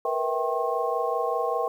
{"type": "tone cluster", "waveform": "sine", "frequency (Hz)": [466.5, 491.6, 653, 780, 1076], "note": ["A#4", "B4", "E5", "G5", "C6"], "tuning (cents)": [1, -8, -17, -9, 48], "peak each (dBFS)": -30, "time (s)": [0.05, 1.68], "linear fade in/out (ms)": 2, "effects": ["9-bit"]}